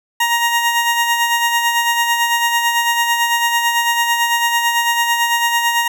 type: tone with tremolo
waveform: 20% pulse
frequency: 940 Hz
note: A#5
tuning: 14 cents sharp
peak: -7 dBFS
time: 0.2-5.88 s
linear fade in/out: 5 ms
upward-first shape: sine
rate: 9 Hz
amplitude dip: 45%
effects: none